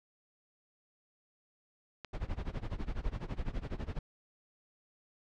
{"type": "click", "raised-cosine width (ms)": 0.2, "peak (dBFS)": -24, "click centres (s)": 2.047}
{"type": "noise with tremolo", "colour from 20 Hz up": "brown", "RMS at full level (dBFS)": -34, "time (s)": [2.13, 3.99], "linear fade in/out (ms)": 5, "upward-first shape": "sine", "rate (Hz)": 12, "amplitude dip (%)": 90}
{"effects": ["low-pass 4000 Hz 12 dB/octave"]}